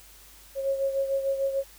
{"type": "beating tone pair", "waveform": "sine", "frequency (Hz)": [544, 550.7], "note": ["C#5", "C#5"], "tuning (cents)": [-33, -11], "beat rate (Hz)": 6.7, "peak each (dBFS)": [-25, -32], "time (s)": [0.55, 1.64], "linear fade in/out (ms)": 50, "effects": ["added 50 Hz sine -55 dBFS peak until 1.78 s", "white hiss -52 dBFS RMS until 1.78 s"]}